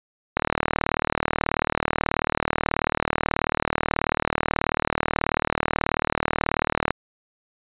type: click train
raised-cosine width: 0.5 ms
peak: -5 dBFS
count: 252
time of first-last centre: 0.37-6.906 s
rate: 38.4 Hz
effects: resampled to 8000 Hz